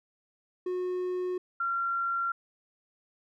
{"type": "tone pair in turn", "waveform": ["triangle", "sine"], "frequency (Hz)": [363.8, 1373.5], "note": ["F#4", "F6"], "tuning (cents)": [-29, -29], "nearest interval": "octave + major seventh", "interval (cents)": 2300, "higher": "second", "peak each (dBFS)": -27, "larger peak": "neither", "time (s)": [[0.66, 1.38], [1.6, 2.32]], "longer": "neither", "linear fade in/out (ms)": 5, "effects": []}